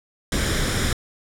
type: noise with comb filter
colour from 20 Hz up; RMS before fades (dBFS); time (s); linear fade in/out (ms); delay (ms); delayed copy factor
pink; -22; 0.32-0.93; 2; 0.56; +0.55
effects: low-pass 10000 Hz 12 dB/octave